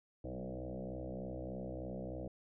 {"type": "tone with frequency modulation", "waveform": "sine", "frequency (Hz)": 191.2, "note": "G3", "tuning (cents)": -43, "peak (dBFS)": -40, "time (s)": [0.24, 2.28], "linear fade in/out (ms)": 5, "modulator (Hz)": 63.3, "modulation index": 6.9, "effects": []}